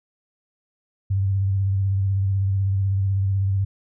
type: tone with vibrato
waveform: sine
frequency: 97.4 Hz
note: G2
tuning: 11 cents flat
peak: -18 dBFS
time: 1.1-3.65 s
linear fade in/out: 10 ms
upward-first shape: triangle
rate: 16 Hz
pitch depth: 43 cents each way
effects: none